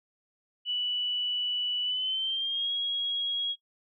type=tone with pitch glide; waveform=sine; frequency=2960 to 3303 Hz; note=F#7 to G#7; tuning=0 to -10 cents; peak=-27 dBFS; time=0.65-3.56 s; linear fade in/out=50 ms; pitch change=+190 cents; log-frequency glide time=1.83-2.72 s; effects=noise-tail reverb RT60 0.1 s tail -21 dB re dry